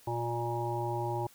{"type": "harmonic tone", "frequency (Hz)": 118.3, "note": "A#2", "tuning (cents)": 26, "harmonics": [1, 3, 5, 7, 8], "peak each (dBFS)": [-35, -36, -41, -36, -39], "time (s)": [0.07, 1.27], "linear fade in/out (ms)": 5, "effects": ["white hiss -59 dBFS RMS until 1.34 s"]}